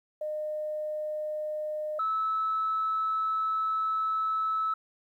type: tone pair in turn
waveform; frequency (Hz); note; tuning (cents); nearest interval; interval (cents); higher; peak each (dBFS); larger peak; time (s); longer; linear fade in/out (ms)
sine; 610 / 1303.4; D#5 / E6; -34 / -20; octave + minor second; 1314; second; -30 / -25; second; 0.21-1.99 / 1.99-4.74; second; 5
effects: tanh soft clip ceiling -21 dBFS + 11-bit